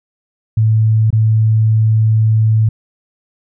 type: tone with dropouts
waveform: sine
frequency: 110 Hz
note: A2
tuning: in tune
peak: -8 dBFS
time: 0.57-2.69 s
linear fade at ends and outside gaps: 5 ms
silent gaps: 1.105-1.127 s
effects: none